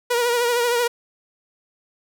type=tone with vibrato; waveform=sawtooth; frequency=479.3 Hz; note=A#4; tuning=48 cents sharp; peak=-14 dBFS; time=0.1-0.88 s; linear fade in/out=10 ms; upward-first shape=triangle; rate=13 Hz; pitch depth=54 cents each way; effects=none